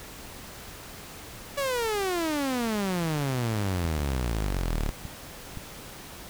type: exponential sweep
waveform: sawtooth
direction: down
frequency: 574 to 34.37 Hz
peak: -22 dBFS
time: 1.57-4.91 s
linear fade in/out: 10 ms
type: clicks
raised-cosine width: 5 ms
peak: -24 dBFS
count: 7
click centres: 3.852 / 3.993 / 4.526 / 4.59 / 4.748 / 5.053 / 5.573 s
effects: pink hiss -43 dBFS RMS until 6.29 s